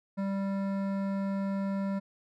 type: tone with hard clipping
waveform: sine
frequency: 196 Hz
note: G3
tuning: in tune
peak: -31 dBFS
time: 0.17-2 s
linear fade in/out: 20 ms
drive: 14 dB
effects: none